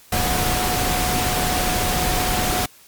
sine tone in noise, 730 Hz, F#5, 24 cents flat, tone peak -25 dBFS, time 0.12-2.66 s, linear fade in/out 5 ms, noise pink, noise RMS -21 dBFS, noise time 0.12-2.66 s, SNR -7 dB, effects white hiss -49 dBFS RMS until 2.87 s + MP3 96 kbps

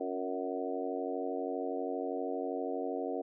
harmonic tone with a mistuned harmonic, 92.5 Hz, F#2, in tune, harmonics 3 / 4 / 5 / 6 / 7 / 8, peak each -39 / -40 / -38 / -43 / -41 / -42 dBFS, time 0-3.22 s, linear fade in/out 10 ms, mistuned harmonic 4, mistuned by -45 cents, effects none

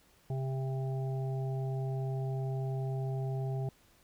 harmonic tone, 132.7 Hz, C3, 25 cents sharp, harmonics 1 / 3 / 5 / 6, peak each -32 / -42 / -46 / -48 dBFS, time 0.3-3.69 s, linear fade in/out 2 ms, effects pink hiss -65 dBFS RMS until 4.03 s

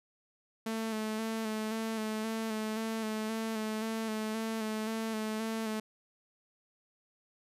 sawtooth tone with vibrato, 220 Hz, A3, in tune, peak -29 dBFS, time 0.66-5.8 s, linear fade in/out 5 ms, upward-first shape square, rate 1.9 Hz, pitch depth 25 cents each way, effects resampled to 32000 Hz

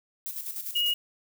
violet noise with tremolo, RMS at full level -34 dBFS, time 0.26-0.94 s, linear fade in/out 0 ms, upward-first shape square, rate 10 Hz, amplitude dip 55%
sine tone, 2878 Hz, F#7, 49 cents flat, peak -23 dBFS, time 0.75-0.94 s, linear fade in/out 10 ms
effects none

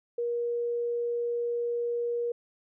sine tone, 475 Hz, A#4, 33 cents sharp, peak -27 dBFS, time 0.18-2.32 s, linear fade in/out 5 ms, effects none

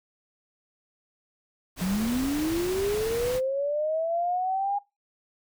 pink noise, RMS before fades -35 dBFS, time 1.76-3.41 s, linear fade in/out 50 ms
sine linear sweep, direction up, 175.3 to 817 Hz, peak -24 dBFS, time 1.81-4.79 s, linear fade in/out 10 ms
effects noise-tail reverb RT60 0.2 s tail -20 dB re dry

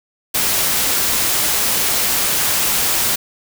white noise, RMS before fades -17 dBFS, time 0.34-3.16 s, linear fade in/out 10 ms, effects none

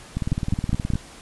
two click trains, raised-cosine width 5 ms, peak -9 / -12 dBFS, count 4 / 16, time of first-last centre 0.32-0.936 / 0.17-0.955 s, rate 4.87 / 19.1 Hz, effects pink hiss -44 dBFS RMS until 1.21 s + resampled to 24000 Hz

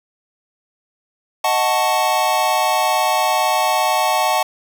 square chord, D# half-diminished seventh, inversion none, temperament equal, 622.3 / 740 / 880 / 1108.7 Hz, D#5 / F#5 / A5 / C#6, 0 / 0 / 0 / 0 cents, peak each -23 / -20 / -20 / -23 dBFS, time 1.44-4.43 s, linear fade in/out 5 ms, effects none

